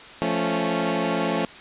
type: chord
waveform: 15% pulse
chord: F augmented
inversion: none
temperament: equal with one note detuned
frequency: 173.61 / 220 / 277.2 Hz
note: F3 / A3 / C#4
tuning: -10 / 0 / 0 cents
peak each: -20 dBFS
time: 0.22-1.45 s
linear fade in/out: 0 ms
effects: white hiss -42 dBFS RMS until 1.6 s + resampled to 8000 Hz